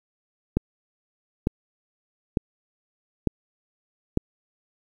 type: click train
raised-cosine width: 3 ms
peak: -7 dBFS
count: 5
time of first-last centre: 0.57-4.174 s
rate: 1.11 Hz
effects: 8-bit